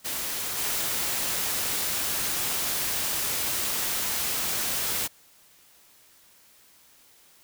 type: noise with level steps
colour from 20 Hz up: white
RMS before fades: -31 / -28 dBFS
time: 0.04-5.08 s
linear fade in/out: 20 ms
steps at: 0.57 s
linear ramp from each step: 20 ms
effects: white hiss -57 dBFS RMS until 7.43 s